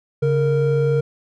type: tone pair together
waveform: triangle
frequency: 140.15 / 464.1 Hz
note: C#3 / A#4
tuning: +19 / -8 cents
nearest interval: octave + major sixth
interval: 2073 cents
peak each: -16 dBFS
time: 0.22-1.01 s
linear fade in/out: 10 ms
effects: none